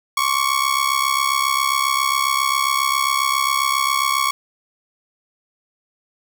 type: ring-modulated tone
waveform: sawtooth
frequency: 1111 Hz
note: C#6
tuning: 4 cents sharp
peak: -10 dBFS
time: 0.17-4.31 s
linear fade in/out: 0 ms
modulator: 33.7 Hz
effects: none